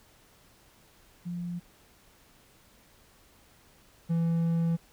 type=tone pair in turn; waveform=sine / triangle; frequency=174.61 / 166.71 Hz; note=F3 / E3; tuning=0 / +20 cents; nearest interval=minor second; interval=80 cents; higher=first; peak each=-32 / -22 dBFS; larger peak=second; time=1.25-1.6 / 4.09-4.77 s; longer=second; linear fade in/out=20 ms; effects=pink hiss -60 dBFS RMS until 4.92 s